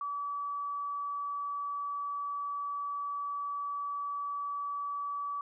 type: tone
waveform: sine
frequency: 1147 Hz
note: D6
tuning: 41 cents flat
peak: -33 dBFS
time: 0.01-5.41 s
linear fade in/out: 2 ms
effects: none